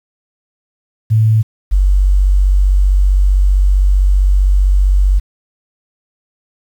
sine tone pair in turn, 110 / 47.71 Hz, A2 / G1, 0 / -46 cents, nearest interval octave + major second, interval 1446 cents, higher first, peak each -7 dBFS, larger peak neither, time 1.1-1.43 / 1.71-5.2 s, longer second, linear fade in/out 20 ms, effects 7-bit

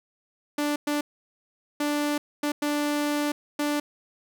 sawtooth tone bursts at uneven times, 293.7 Hz, D4, in tune, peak -20 dBFS, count 6, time 0.58-0.76 / 0.87-1.01 / 1.8-2.18 / 2.43-2.52 / 2.62-3.32 / 3.59-3.8 s, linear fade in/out 5 ms, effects none

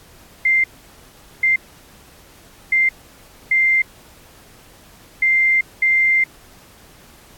sine tone bursts at uneven times, 2093 Hz, C7, in tune, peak -12 dBFS, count 6, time 0.45-0.64 / 1.43-1.56 / 2.72-2.89 / 3.51-3.82 / 5.22-5.61 / 5.82-6.24 s, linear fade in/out 5 ms, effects pink hiss -47 dBFS RMS until 7.37 s + AAC 64 kbps

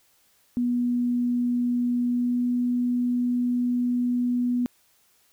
sine tone with pitch glide, 243.4 to 245 Hz, B3 to B3, -25 to -14 cents, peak -21 dBFS, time 0.57-4.66 s, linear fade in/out 0 ms, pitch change +11 cents, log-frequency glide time 2.08-2.47 s, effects white hiss -63 dBFS RMS until 5.32 s

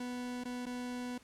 40% pulse tone with dropouts, 246.9 Hz, B3, in tune, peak -37 dBFS, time 0-1.18 s, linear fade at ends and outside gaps 5 ms, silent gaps 0.438-0.453 / 0.657-0.664 s, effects pink hiss -62 dBFS RMS until 1.23 s + low-pass 10000 Hz 12 dB/octave

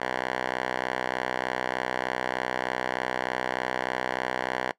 5% pulse tone with band-pass filter, 63.3 Hz, B1, 43 cents sharp, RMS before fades -30 dBFS, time 0-4.72 s, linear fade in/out 10 ms, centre 1300 Hz, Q 1.3, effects noise-tail reverb RT60 0.1 s tail -20 dB re dry

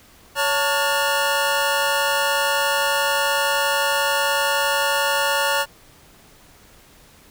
25% pulse tone cluster, 561 / 890 / 1428 Hz, C#5 / A5 / F6, +21 / +20 / +38 cents, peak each -19 dBFS, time 0.35-5.66 s, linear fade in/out 50 ms, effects pink hiss -50 dBFS RMS until 7.3 s

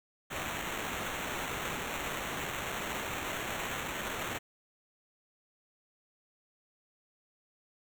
white noise with sample-and-hold, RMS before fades -37 dBFS, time 0.3-4.39 s, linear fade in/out 20 ms, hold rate 4900 Hz, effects none

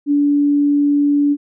sine tone, 288.4 Hz, D4, 31 cents flat, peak -11 dBFS, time 0.06-1.37 s, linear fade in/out 50 ms, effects none

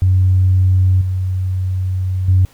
sine tone with level steps, 93 Hz, F#2, 9 cents sharp, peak -8 / -15 / -7 dBFS, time 0.02-2.45 s, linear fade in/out 0 ms, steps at 1.01 / 2.28 s, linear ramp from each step 5 ms, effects tanh soft clip ceiling -3 dBFS + pink hiss -49 dBFS RMS until 2.53 s

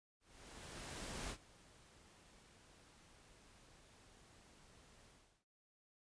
pink noise with ADSR envelope, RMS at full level -45 dBFS, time 0.2-5.45 s, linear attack 1100 ms, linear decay 71 ms, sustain -20 dB, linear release 370 ms, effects resampled to 22050 Hz

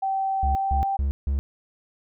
sine tone with pitch glide, 774 to 783.9 Hz, G5 to G5, -22 to 0 cents, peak -22 dBFS, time 0.02-0.97 s, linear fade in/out 10 ms, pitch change +22 cents, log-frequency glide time 0.48-0.81 s
triangle tone bursts, 69.3 Hz, C#2, in tune, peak -19 dBFS, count 4, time 0.43-1.39 s, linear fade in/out 0 ms, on 120 ms, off 160 ms
effects none

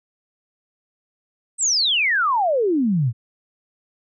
sine exponential sweep, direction down, 8372 to 108.1 Hz, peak -16 dBFS, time 1.58-3.13 s, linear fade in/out 50 ms, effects none

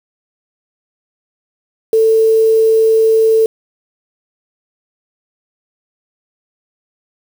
sine tone with quantisation, 444.7 Hz, A4, 18 cents sharp, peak -7 dBFS, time 1.93-3.46 s, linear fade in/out 2 ms, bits 5, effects none

